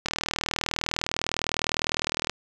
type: click train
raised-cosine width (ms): 0.2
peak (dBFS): -8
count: 90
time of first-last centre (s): 0.06-2.296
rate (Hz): 39.8
effects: none